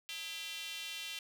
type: tone with high-pass filter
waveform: square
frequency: 182.2 Hz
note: F#3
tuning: 26 cents flat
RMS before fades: -43 dBFS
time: 0.09-1.19 s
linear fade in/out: 0 ms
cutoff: 2900 Hz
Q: 3
effects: 11-bit